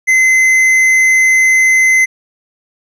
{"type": "tone with tanh clipping", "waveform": "triangle", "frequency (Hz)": 2053, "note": "C7", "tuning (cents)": -33, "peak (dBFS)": -8, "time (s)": [0.07, 2.06], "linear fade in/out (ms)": 20, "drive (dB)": 13, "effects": []}